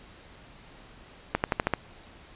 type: accelerating click train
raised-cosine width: 0.5 ms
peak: -8 dBFS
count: 6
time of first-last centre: 1.35-1.737 s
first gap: 89 ms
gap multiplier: 0.93
effects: pink hiss -51 dBFS RMS until 2.35 s + resampled to 8000 Hz